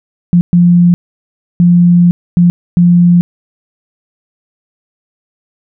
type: tone bursts at uneven times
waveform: sine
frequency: 174.61 Hz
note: F3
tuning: in tune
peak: -3 dBFS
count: 5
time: 0.33-0.41 / 0.53-0.94 / 1.6-2.11 / 2.37-2.5 / 2.77-3.21 s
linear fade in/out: 0 ms
effects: none